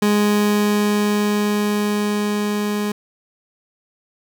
30% pulse tone with level ramp, 207.7 Hz, G#3, in tune, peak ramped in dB -11 to -17 dBFS, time 0.02-2.92 s, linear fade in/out 5 ms, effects none

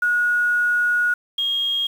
sine tone pair in turn, 1450 / 3255 Hz, F#6 / G#7, -35 / -36 cents, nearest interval octave + major second, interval 1399 cents, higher second, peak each -16 / -19 dBFS, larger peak first, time 0.02-1.14 / 1.38-1.87 s, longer first, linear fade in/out 5 ms, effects 7-bit

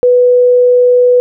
sine tone, 493.9 Hz, B4, in tune, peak -4 dBFS, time 0.03-1.2 s, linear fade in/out 0 ms, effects none

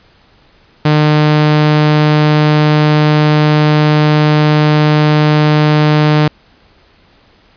sawtooth tone, 151.4 Hz, D#3, 47 cents flat, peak -3 dBFS, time 0.85-6.28 s, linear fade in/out 5 ms, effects pink hiss -48 dBFS RMS until 7.56 s + resampled to 11025 Hz

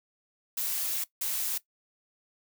blue noise bursts at uneven times, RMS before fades -31 dBFS, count 2, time 0.57-1.04 / 1.21-1.58 s, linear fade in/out 5 ms, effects noise-tail reverb RT60 0.1 s tail -18 dB re dry

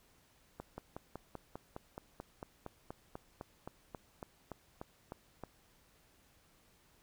slowing click train, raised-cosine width 1 ms, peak -29 dBFS, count 21, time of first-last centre 0.6-5.437 s, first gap 180 ms, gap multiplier 1.03, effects pink hiss -68 dBFS RMS until 7.02 s

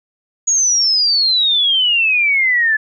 sine exponential sweep, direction down, 6760 to 1716 Hz, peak -11 dBFS, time 0.47-2.77 s, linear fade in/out 10 ms, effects none

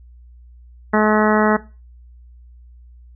harmonic tone, 213.7 Hz, G#3, 50 cents sharp, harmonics 1 / 2 / 3 / 4 / 5 / 6 / 7 / 8 / 9, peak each -16 / -19 / -21 / -22 / -23 / -24 / -24 / -25 / -26 dBFS, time 0.93-1.57 s, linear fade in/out 10 ms, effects noise-tail reverb RT60 0.3 s tail -18 dB re dry + added 60 Hz sine -41 dBFS peak until 3.15 s

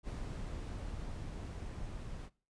brown noise with level ramp, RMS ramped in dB -41 to -44 dBFS, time 0.03-2.3 s, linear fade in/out 50 ms, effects noise-tail reverb RT60 0.4 s tail -22 dB re dry + resampled to 22050 Hz

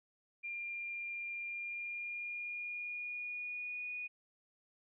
sine tone with pitch glide, 2395 to 2464 Hz, D7 to D#7, +33 to -17 cents, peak -39 dBFS, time 0.43-4.08 s, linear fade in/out 20 ms, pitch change +50 cents, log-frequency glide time 1.43-3.92 s, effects none

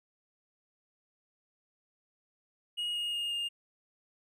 triangle tone with pitch steps, 2882 / 2862 / 2842 / 2823 Hz, F#7 / F7 / F7 / F7, -46 / +42 / +30 / +18 cents, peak -30 dBFS, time 2.77-3.49 s, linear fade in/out 20 ms, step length 180 ms, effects none

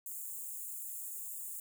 white high-pass noise, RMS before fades -43 dBFS, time 0.06-1.6 s, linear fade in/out 2 ms, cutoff 6900 Hz, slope 96 dB/octave, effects none

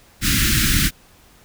pink band-stop noise, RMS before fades -17 dBFS, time 0.21-0.91 s, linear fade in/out 50 ms, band 310 to 1400 Hz, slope 48 dB/octave, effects pink hiss -51 dBFS RMS until 1.44 s

